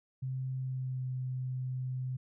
sine tone with pitch glide, 130.6 to 128.58 Hz, C3 to C3, -3 to -30 cents, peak -33 dBFS, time 0.22-2.17 s, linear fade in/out 10 ms, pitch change -27 cents, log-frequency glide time 0.56-1.07 s, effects none

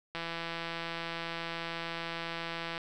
click train, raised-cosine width 0.3 ms, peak -21 dBFS, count 440, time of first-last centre 0.15-2.779 s, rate 167 Hz, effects none

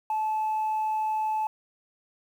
sine tone, 867 Hz, A5, 26 cents flat, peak -23 dBFS, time 0.1-1.47 s, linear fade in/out 2 ms, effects tanh soft clip ceiling -22 dBFS + 9-bit

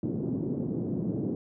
white band-pass noise, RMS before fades -31 dBFS, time 0.03-1.35 s, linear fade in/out 2 ms, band 120 to 340 Hz, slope 24 dB/octave, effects none

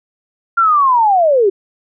sine linear sweep, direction down, 1396.9 to 370 Hz, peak -8 dBFS, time 0.57-1.5 s, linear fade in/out 10 ms, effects none

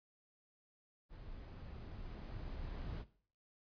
brown noise with level ramp, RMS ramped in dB -52 to -43 dBFS, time 1.09-3.05 s, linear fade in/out 50 ms, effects noise-tail reverb RT60 0.5 s tail -17 dB re dry + resampled to 11025 Hz

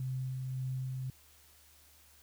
sine tone with tremolo, 130 Hz, C3, 11 cents flat, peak -33 dBFS, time 0-1.1 s, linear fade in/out 2 ms, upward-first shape sine, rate 1.8 Hz, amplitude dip 25%, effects added 74 Hz sine -66 dBFS peak until 2.22 s + white hiss -62 dBFS RMS until 2.22 s

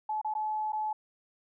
sine tone with dropouts, 859 Hz, A5, 42 cents flat, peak -29 dBFS, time 0.09-0.93 s, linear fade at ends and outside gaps 5 ms, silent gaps 0.215-0.246 / 0.339-0.35 / 0.722-0.73 s, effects none

